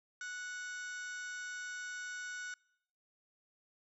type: harmonic tone with a mistuned harmonic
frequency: 737 Hz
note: F#5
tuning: 7 cents flat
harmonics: 2 / 3 / 4 / 5 / 6 / 7 / 8 / 9 / 10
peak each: -41 / -55 / -58 / -56 / -60 / -60 / -53 / -63 / -56 dBFS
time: 0.21-2.54 s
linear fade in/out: 2 ms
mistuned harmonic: 7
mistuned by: +63 cents
effects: noise-tail reverb RT60 0.8 s tail -26 dB re dry